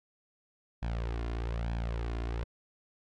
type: tone with flanger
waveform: sawtooth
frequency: 57.5 Hz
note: A#1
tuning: 23 cents flat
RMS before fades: -34 dBFS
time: 0.82-2.44 s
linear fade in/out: 10 ms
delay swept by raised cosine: 1.2 to 2.9 ms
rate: 1.1 Hz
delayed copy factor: +0.65
effects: low-pass 4000 Hz 12 dB/octave + AAC 64 kbps